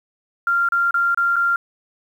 sine tone with dropouts, 1388 Hz, F6, 11 cents flat, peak -15 dBFS, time 0.47-1.56 s, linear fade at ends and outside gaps 2 ms, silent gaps 0.688-0.721 / 0.909-0.942 / 1.146-1.174 / 1.359-1.364 s, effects 8-bit

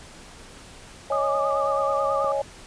sine chord, C# suspended second, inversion none, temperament equal, 554.4 / 622.3 / 830.6 Hz, C#5 / D#5 / G#5, 0 / 0 / 0 cents, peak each -24 / -29 / -29 dBFS, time 1.1-2.42 s, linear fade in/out 5 ms
sine tone with vibrato, 1200 Hz, D6, 37 cents sharp, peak -25 dBFS, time 1.12-2.32 s, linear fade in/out 2 ms, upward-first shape sine, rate 9.2 Hz, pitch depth 58 cents each way
click, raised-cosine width 1 ms, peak -22 dBFS, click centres 2.245 s
effects pink hiss -45 dBFS RMS until 2.66 s + resampled to 22050 Hz

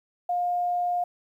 sine tone, 709 Hz, F5, 26 cents sharp, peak -23 dBFS, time 0.29-1.04 s, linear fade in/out 5 ms, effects 10-bit

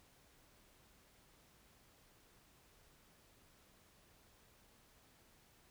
silence, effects pink hiss -68 dBFS RMS until 5.7 s

